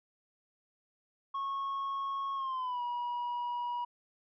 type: tone with pitch glide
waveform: sine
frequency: 1097 to 966.1 Hz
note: C#6 to B5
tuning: -18 to -38 cents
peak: -30 dBFS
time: 1.34-3.85 s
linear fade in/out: 10 ms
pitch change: -220 cents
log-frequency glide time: 2.35-2.82 s
effects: tanh soft clip ceiling -32 dBFS